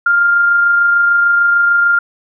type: tone with amplitude modulation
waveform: sine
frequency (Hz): 1400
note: F6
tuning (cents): +4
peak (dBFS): -7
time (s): 0.06-1.99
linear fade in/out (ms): 5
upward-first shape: sine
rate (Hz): 26.7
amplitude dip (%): 25
effects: none